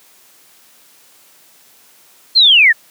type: linear sweep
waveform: sine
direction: down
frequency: 4300 to 1695 Hz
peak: -5 dBFS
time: 2.35-2.73 s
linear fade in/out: 20 ms
effects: white hiss -48 dBFS RMS until 2.9 s + high-pass 150 Hz 12 dB/octave